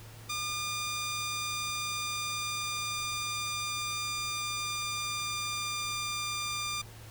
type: tone with pitch glide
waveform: 10% pulse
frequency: 1206 to 1196.3 Hz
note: D6 to D6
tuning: +46 to +32 cents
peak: -24 dBFS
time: 0.29-6.82 s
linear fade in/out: 10 ms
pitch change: -14 cents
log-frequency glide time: 0.5-6.39 s
effects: added 110 Hz sine -48 dBFS peak until 7.1 s + pink hiss -52 dBFS RMS until 7.1 s